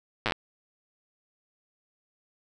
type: slowing click train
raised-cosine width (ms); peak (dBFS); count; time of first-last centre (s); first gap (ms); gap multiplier
0.3; -10; 7; 0.26-0.322; 8; 1.1
effects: none